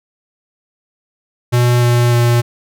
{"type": "tone with pitch steps", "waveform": "square", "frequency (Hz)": [121.7, 120.58, 119.47], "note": ["B2", "B2", "A#2"], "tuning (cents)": [-25, -41, 43], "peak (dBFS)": -10, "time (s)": [1.52, 2.42], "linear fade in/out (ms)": 20, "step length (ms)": 300, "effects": []}